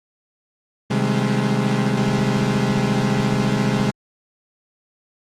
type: chord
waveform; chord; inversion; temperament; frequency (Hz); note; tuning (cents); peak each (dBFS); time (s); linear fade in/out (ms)
35% pulse; Ab major seventh; first; equal with one note detuned; 130.81 / 155.56 / 196 / 210.4; C3 / Eb3 / G3 / Ab3; 0 / 0 / 0 / +23; -20 / -25 / -21 / -20; 0.9-3.91; 10
effects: low-pass 7000 Hz 12 dB/octave + Opus 24 kbps